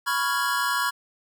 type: chord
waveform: square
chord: C# dominant seventh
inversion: third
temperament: equal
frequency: 987.8 / 1108.7 / 1396.9 / 1661.2 Hz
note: B5 / C#6 / E#6 / G#6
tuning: 0 / 0 / 0 / 0 cents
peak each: -29 dBFS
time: 0.06-0.91 s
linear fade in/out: 20 ms
effects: none